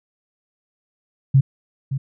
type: tone with echo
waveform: sine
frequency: 135.3 Hz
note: C#3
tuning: 42 cents flat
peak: -9 dBFS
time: 1.34-1.41 s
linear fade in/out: 10 ms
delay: 570 ms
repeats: 1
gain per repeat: -11 dB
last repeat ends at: 1.98 s
effects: none